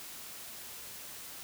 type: silence
effects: white hiss -46 dBFS RMS until 1.43 s